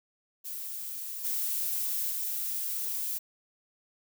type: noise with level steps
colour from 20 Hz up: violet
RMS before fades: -38 / -31 / -33 dBFS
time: 0.44-3.19 s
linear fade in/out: 20 ms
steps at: 1.24 / 2.1 s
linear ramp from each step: 10 ms
effects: none